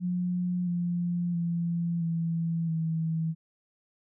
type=tone with pitch steps; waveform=sine; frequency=178.8 / 174.41 / 170.14 / 165.96 / 161.89 Hz; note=F3 / F3 / F3 / E3 / E3; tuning=+41 / -2 / -45 / +12 / -31 cents; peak=-26 dBFS; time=0-3.35 s; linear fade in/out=50 ms; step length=670 ms; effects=none